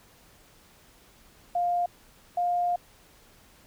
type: tone pair in turn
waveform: sine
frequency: 703 / 705.6 Hz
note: F5 / F5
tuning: +11 / +18 cents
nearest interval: unison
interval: 7 cents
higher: second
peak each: -23 dBFS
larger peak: neither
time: 1.55-1.86 / 2.37-2.76 s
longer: second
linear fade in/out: 5 ms
effects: pink hiss -57 dBFS RMS until 3.66 s